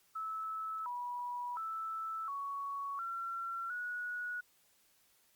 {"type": "tone with pitch steps", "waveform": "sine", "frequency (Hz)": [1305, 974, 1318, 1117, 1360, 1461], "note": ["E6", "B5", "E6", "C#6", "F6", "F#6"], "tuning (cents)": [-18, -24, -1, 13, -46, -22], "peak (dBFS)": -37, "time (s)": [0.15, 4.41], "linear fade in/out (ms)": 10, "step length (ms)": 710, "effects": ["white hiss -70 dBFS RMS until 5.35 s", "Opus 48 kbps"]}